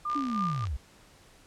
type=tone with tremolo; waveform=sine; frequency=1200 Hz; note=D6; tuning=37 cents sharp; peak=-27 dBFS; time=0.05-0.65 s; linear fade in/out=5 ms; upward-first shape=sine; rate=3.3 Hz; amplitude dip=70%
type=click train; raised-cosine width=0.2 ms; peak=-26 dBFS; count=38; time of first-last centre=0.1-0.67 s; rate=64.9 Hz
type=linear sweep; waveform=sine; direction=down; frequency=297.3 to 55 Hz; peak=-29 dBFS; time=0.15-0.77 s; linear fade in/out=10 ms
effects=pink hiss -57 dBFS RMS until 1.46 s + low-pass 10000 Hz 12 dB/octave